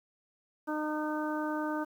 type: harmonic tone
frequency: 305 Hz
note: D#4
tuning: 34 cents flat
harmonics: 1 / 2 / 3 / 4 / 5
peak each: -33 / -38 / -38 / -41 / -41 dBFS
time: 0.67-1.85 s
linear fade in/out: 20 ms
effects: 10-bit